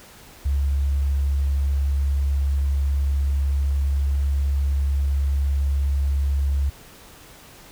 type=tone; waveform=sine; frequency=69.6 Hz; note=C#2; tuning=8 cents sharp; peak=-18 dBFS; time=0.45-6.7 s; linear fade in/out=10 ms; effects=pink hiss -46 dBFS RMS until 7.71 s